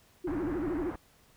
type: tone with vibrato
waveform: sine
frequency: 322.5 Hz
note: E4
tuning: 38 cents flat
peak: -30 dBFS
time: 0.24-0.91 s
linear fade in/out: 10 ms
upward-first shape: sine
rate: 13 Hz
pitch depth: 220 cents each way
type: low-pass noise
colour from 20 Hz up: pink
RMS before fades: -40 dBFS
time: 0.27-0.96 s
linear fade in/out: 5 ms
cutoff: 1700 Hz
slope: 24 dB/octave
effects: pink hiss -63 dBFS RMS until 1.36 s